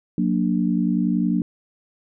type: chord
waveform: sine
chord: Gb augmented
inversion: none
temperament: equal with one note detuned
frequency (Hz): 182.45 / 233.1 / 293.7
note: Gb3 / Bb3 / D4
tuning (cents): -24 / 0 / 0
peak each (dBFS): -21 / -22 / -24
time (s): 0.18-1.42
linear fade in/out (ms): 2
effects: none